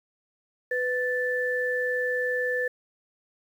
sine tone pair together, 498.9 / 1757 Hz, B4 / A6, +17 / -3 cents, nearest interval octave + minor seventh, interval 2180 cents, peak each -27 dBFS, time 0.71-2.68 s, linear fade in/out 5 ms, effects 9-bit

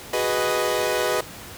sawtooth chord, G# minor seventh, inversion third, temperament equal, 370 / 415.3 / 493.9 / 622.3 Hz, F#4 / G#4 / B4 / D#5, 0 / 0 / 0 / 0 cents, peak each -24 / -24 / -21 / -22 dBFS, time 0.13-1.21 s, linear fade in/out 5 ms, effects pink hiss -39 dBFS RMS until 1.57 s + high-pass 60 Hz 12 dB/octave

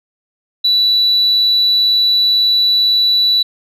sine tone, 3951 Hz, B7, in tune, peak -8 dBFS, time 0.64-3.43 s, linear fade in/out 10 ms, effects tanh soft clip ceiling -6 dBFS

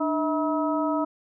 harmonic tone with a mistuned harmonic, 320.9 Hz, E4, 46 cents flat, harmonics 1 / 2 / 3 / 4, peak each -25 / -28 / -30 / -31 dBFS, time 0-1.05 s, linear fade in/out 10 ms, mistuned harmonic 1, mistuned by -120 cents, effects none

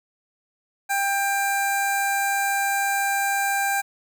15% pulse tone with notch filter, 794 Hz, G5, 22 cents sharp, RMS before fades -23 dBFS, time 0.89-3.82 s, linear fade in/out 20 ms, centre 3200 Hz, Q 1.2, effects 9-bit

